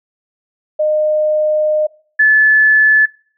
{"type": "tone pair in turn", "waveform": "sine", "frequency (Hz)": [612, 1731], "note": ["D#5", "A6"], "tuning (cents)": [-29, -29], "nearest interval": "octave + tritone", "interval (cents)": 1800, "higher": "second", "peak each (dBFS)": [-11, -6], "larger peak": "second", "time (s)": [[0.79, 1.87], [2.19, 3.06]], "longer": "first", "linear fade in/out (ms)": 10, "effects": ["noise-tail reverb RT60 0.5 s tail -22 dB re dry"]}